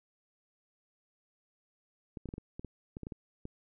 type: clicks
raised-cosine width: 3 ms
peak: -28 dBFS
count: 12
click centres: 2.172 / 2.257 / 2.289 / 2.339 / 2.381 / 2.595 / 2.647 / 2.969 / 3.033 / 3.069 / 3.122 / 3.454 s
effects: none